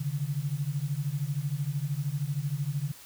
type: beating tone pair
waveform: sine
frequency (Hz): 136.3 / 149.3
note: C#3 / D3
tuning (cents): -29 / +29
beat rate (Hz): 13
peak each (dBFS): -31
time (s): 0-2.92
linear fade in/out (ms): 10
effects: white hiss -50 dBFS RMS until 3.05 s